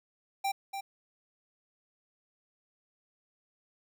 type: tone with echo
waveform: square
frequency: 786 Hz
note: G5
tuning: 4 cents sharp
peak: -29 dBFS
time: 0.44-0.52 s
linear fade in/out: 10 ms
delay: 290 ms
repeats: 1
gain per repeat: -7 dB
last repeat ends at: 0.81 s
effects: none